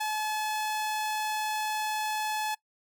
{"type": "tone", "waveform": "sawtooth", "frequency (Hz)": 858, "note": "A5", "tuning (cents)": -44, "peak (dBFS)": -25, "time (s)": [0, 2.55], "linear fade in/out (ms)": 10, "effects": ["noise-tail reverb RT60 0.1 s tail -22 dB re dry"]}